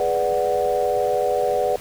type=chord; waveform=sine; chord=G# half-diminished seventh; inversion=none; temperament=equal; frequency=415.3 / 493.9 / 587.3 / 740 Hz; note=G#4 / B4 / D5 / F#5; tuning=0 / 0 / 0 / 0 cents; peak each=-25 / -22 / -23 / -23 dBFS; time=0-1.76 s; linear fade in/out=2 ms; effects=tanh soft clip ceiling -7 dBFS + pink hiss -40 dBFS RMS until 1.8 s